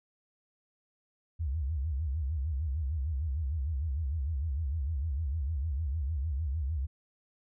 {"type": "tone with vibrato", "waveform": "sine", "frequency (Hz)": 73.42, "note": "D2", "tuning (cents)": 0, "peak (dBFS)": -29, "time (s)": [1.39, 6.87], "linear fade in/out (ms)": 20, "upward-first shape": "sine", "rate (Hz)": 6.6, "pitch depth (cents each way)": 230, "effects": []}